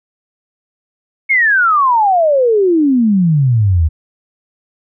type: exponential sweep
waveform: sine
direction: down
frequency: 2217 to 75.1 Hz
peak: -8 dBFS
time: 1.29-3.89 s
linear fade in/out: 20 ms
effects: none